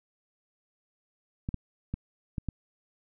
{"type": "clicks", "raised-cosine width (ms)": 5, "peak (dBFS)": -19, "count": 5, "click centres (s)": [1.489, 1.543, 1.94, 2.382, 2.487], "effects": []}